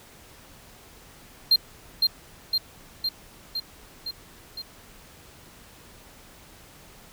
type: tone with echo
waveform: triangle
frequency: 4186 Hz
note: C8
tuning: in tune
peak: -13 dBFS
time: 1.51-1.56 s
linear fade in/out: 5 ms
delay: 510 ms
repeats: 6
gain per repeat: -3 dB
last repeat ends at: 4.62 s
effects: pink hiss -50 dBFS RMS until 7.12 s